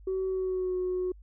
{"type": "tone with pitch glide", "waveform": "sine", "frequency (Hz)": [378.3, 365.8], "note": ["F#4", "F#4"], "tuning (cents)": [38, -20], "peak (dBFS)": -26, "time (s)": [0.07, 1.12], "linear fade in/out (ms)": 5, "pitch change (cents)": -58, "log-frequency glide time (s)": [0.27, 0.76], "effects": ["tanh soft clip ceiling -24 dBFS", "added 50 Hz sine -48 dBFS peak until 1.22 s"]}